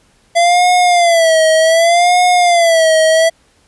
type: tone with vibrato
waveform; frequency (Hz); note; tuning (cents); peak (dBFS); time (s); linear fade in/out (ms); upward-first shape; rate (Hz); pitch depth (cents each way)
square; 677; E5; +46; -8; 0.35-3.3; 20; sine; 0.66; 110
effects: pink hiss -53 dBFS RMS until 3.67 s + resampled to 24000 Hz